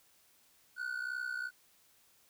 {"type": "ring-modulated tone", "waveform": "triangle", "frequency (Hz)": 1480, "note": "F#6", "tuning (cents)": 0, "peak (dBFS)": -31, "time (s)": [0.76, 1.51], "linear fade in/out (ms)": 50, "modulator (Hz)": 31.3, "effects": ["white hiss -67 dBFS RMS until 2.29 s"]}